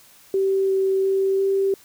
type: tone with pitch steps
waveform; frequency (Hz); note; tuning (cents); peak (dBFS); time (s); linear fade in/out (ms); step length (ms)
sine; 387 / 384.5 / 386.9 / 390.2; G4 / G4 / G4 / G4; -22 / -33 / -23 / -8; -17; 0.34-1.74; 2; 350
effects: white hiss -51 dBFS RMS until 1.84 s